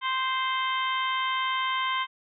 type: harmonic tone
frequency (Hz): 522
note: C5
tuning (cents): -4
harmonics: 2 / 3 / 4 / 5 / 6 / 7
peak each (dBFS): -27 / -35 / -32 / -43 / -33 / -41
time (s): 0.01-2.07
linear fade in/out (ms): 50
effects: none